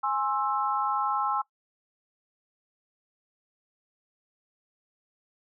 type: chord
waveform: sine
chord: Ab augmented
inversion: none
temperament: equal with one note detuned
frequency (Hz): 830.6 / 1060.5 / 1318.5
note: Ab5 / C6 / E6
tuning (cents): 0 / +23 / 0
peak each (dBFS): -29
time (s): 0.03-1.42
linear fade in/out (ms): 10
effects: noise-tail reverb RT60 0.1 s tail -19 dB re dry